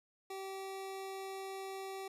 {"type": "tone", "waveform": "25% pulse", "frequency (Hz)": 385.9, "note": "G4", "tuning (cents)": -27, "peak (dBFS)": -38, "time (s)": [0.3, 2.08], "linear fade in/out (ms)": 5, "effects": ["resampled to 32000 Hz", "13-bit"]}